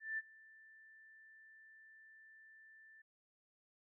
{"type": "tone with ADSR envelope", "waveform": "sine", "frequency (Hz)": 1770, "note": "A6", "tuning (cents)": 10, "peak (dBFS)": -36, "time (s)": [0, 3.02], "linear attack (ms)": 180, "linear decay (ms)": 33, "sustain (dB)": -23, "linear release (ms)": 7, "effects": []}